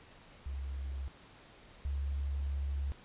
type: tone pair in turn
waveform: sine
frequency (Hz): 67.9 / 69.73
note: C#2 / C#2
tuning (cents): -35 / +11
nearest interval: unison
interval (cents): 46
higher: second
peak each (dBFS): -36 / -32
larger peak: second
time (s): 0.46-1.08 / 1.85-2.92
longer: second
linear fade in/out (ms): 0
effects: pink hiss -57 dBFS RMS until 3.04 s + resampled to 8000 Hz